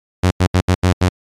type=tone bursts at uneven times; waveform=sawtooth; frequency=91.3 Hz; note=F#2; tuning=23 cents flat; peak=-6 dBFS; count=6; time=0.23-0.31 / 0.4-0.47 / 0.54-0.61 / 0.68-0.75 / 0.83-0.93 / 1.01-1.09 s; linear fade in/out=10 ms; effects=low-pass 9000 Hz 12 dB/octave + MP3 96 kbps